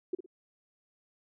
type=tone with echo; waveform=sine; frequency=363.7 Hz; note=F#4; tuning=30 cents flat; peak=-27 dBFS; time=0.13-0.15 s; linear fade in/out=5 ms; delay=56 ms; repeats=2; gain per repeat=-11 dB; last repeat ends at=0.262 s; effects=none

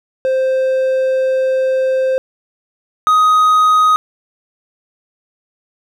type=tone pair in turn; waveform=triangle; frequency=523.3 / 1252.9 Hz; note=C5 / D#6; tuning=0 / +12 cents; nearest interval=octave + minor third; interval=1512 cents; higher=second; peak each=-10 / -6 dBFS; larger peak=second; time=0.25-2.18 / 3.07-3.96 s; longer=first; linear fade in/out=0 ms; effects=none

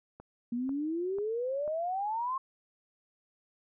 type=click train; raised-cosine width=1 ms; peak=-33 dBFS; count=4; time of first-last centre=0.2-1.678 s; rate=2.03 Hz
type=exponential sweep; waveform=sine; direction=up; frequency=233.1 to 1082 Hz; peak=-30 dBFS; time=0.52-2.38 s; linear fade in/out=5 ms
effects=none

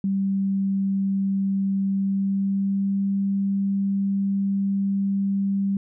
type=tone with pitch glide; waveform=sine; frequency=195.1 to 197.03 Hz; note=G3 to G3; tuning=-8 to +9 cents; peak=-20 dBFS; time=0.04-5.77 s; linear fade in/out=2 ms; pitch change=+17 cents; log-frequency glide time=1.87-3.03 s; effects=none

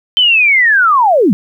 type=linear sweep; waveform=sine; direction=down; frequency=3107 to 164.81 Hz; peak=-6 dBFS; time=0.17-1.33 s; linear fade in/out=0 ms; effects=8-bit

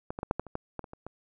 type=clicks; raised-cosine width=1 ms; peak=-20 / -22 / -18 / -11 / -16 / -30 / -18 / -20 / -29 / -29 / -25 dBFS; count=11; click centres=0.105 / 0.189 / 0.231 / 0.311 / 0.396 / 0.467 / 0.554 / 0.793 / 0.842 / 0.934 / 1.066 s; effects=none

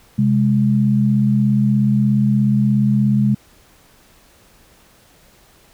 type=tone pair together; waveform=sine; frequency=130.84 / 207.7 Hz; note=C3 / G#3; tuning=0 / 0 cents; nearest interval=minor sixth; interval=800 cents; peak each=-16 / -14 dBFS; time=0.18-3.35 s; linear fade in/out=10 ms; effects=pink hiss -51 dBFS RMS until 5.73 s

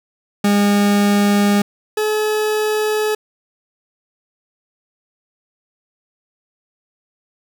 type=tone pair in turn; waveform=40% pulse; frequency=203.7 / 427.5 Hz; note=G#3 / A4; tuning=-33 / -50 cents; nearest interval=octave + minor second; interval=1283 cents; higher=second; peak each=-11 / -15 dBFS; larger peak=first; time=0.44-1.62 / 1.97-3.15 s; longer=neither; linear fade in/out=5 ms; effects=none

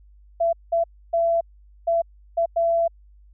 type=tone bursts at uneven times; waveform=sine; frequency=672 Hz; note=E5; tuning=33 cents sharp; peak=-17 dBFS; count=6; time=0.4-0.53 / 0.72-0.84 / 1.13-1.41 / 1.87-2.02 / 2.37-2.46 / 2.56-2.88 s; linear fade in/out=10 ms; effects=added 50 Hz sine -48 dBFS peak until 3.33 s

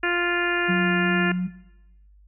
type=harmonic tone; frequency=349.2 Hz; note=F4; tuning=in tune; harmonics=1 / 2 / 3 / 4 / 5 / 6 / 7 / 8; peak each=-26 / -32 / -34 / -28 / -25 / -35 / -30 / -34 dBFS; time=0.03-1.32 s; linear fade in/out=5 ms
type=tone with vibrato; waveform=sine; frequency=181.6 Hz; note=F#3; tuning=32 cents flat; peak=-20 dBFS; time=0.68-1.48 s; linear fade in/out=20 ms; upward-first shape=sine; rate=2.7 Hz; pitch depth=9 cents each way
effects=noise-tail reverb RT60 0.9 s tail -18 dB re dry + added 50 Hz sine -50 dBFS peak until 2.27 s

